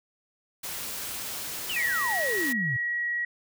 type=noise; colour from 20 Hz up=white; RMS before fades=-35 dBFS; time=0.63-2.53 s; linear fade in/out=10 ms
type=exponential sweep; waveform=sine; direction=down; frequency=3136 to 116.54 Hz; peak=-29 dBFS; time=1.69-2.77 s; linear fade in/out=10 ms
type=tone; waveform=sine; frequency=1912 Hz; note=A#6; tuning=43 cents sharp; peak=-26 dBFS; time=1.76-3.25 s; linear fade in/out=5 ms
effects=none